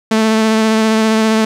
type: tone with vibrato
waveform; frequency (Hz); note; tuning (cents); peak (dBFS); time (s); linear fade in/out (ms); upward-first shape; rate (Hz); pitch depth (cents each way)
sawtooth; 220; A3; 0; -6; 0.11-1.45; 5; sine; 15; 16
effects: low-pass 8000 Hz 12 dB/octave + 8-bit